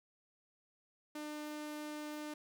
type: tone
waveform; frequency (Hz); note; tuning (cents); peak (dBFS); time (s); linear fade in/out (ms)
sawtooth; 300.5; D4; +40; -38; 1.15-2.34; 5
effects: none